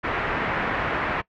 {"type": "low-pass noise", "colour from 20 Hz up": "white", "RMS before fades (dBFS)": -26, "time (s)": [0.03, 1.22], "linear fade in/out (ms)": 20, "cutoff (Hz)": 2000, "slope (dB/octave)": 24, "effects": ["noise-tail reverb RT60 0.1 s tail -21 dB re dry"]}